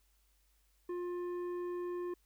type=tone with tanh clipping; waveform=triangle; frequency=353.6 Hz; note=F4; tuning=22 cents sharp; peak=-38 dBFS; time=0.89-2.14 s; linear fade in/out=5 ms; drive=13 dB; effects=added 50 Hz sine -70 dBFS peak until 2.25 s + white hiss -75 dBFS RMS until 2.25 s